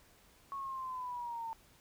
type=linear sweep; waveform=sine; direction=down; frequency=1108.7 to 897 Hz; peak=-38 dBFS; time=0.52-1.53 s; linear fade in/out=0 ms; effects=pink hiss -64 dBFS RMS until 1.8 s